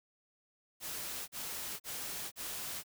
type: noise bursts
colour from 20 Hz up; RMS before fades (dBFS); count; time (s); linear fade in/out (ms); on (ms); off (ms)
white; -41; 4; 0.8-2.837; 50; 480; 39
effects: none